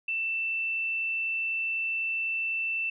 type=tone; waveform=sine; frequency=2668 Hz; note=E7; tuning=20 cents sharp; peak=-27 dBFS; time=0.08-2.9 s; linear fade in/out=5 ms; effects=none